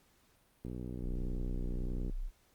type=click train; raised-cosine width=3 ms; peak=-29 dBFS; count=90; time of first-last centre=0.65-2.097 s; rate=61.5 Hz
type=tone; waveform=sine; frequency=31.69 Hz; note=B0; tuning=46 cents sharp; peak=-34 dBFS; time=1-2.31 s; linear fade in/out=50 ms
effects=pink hiss -69 dBFS RMS until 2.54 s + Opus 48 kbps